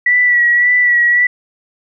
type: tone with vibrato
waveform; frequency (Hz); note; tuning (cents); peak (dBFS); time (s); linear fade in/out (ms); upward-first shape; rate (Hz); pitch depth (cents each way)
sine; 1947; B6; -25; -8; 0.06-1.27; 5; sine; 1.8; 31
effects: none